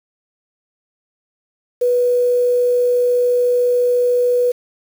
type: tone with quantisation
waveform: sine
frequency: 490.6 Hz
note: B4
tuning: 12 cents flat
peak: -12 dBFS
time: 1.81-4.52 s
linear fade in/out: 10 ms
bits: 6
effects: none